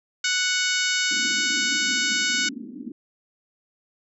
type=harmonic tone; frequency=740 Hz; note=F#5; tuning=in tune; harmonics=2 / 3 / 4 / 5 / 6 / 7 / 8 / 9 / 10; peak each=-26 / -28 / -29 / -30 / -31 / -31 / -32 / -33 / -33 dBFS; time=0.24-2.49 s; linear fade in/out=5 ms
type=band-pass noise; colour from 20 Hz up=white; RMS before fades=-37 dBFS; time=1.11-2.92 s; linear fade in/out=2 ms; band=220 to 300 Hz; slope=48 dB/octave
effects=none